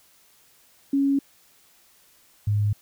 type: tone pair in turn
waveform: sine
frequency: 277.2 / 103.83 Hz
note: C#4 / G#2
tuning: 0 / 0 cents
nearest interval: octave + perfect fourth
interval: 1700 cents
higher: first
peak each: -18 / -19 dBFS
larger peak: first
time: 0.93-1.19 / 2.47-2.73 s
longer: neither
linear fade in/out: 5 ms
effects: white hiss -58 dBFS RMS until 2.81 s